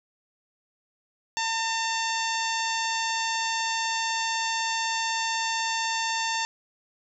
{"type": "harmonic tone with a mistuned harmonic", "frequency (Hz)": 904, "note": "A5", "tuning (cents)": 47, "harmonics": [1, 2, 3, 4, 5, 6, 7, 8], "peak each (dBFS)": [-29, -32, -34, -35, -36, -37, -37, -38], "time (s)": [1.37, 6.45], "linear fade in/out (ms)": 0, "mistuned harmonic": 4, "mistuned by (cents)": -23, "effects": []}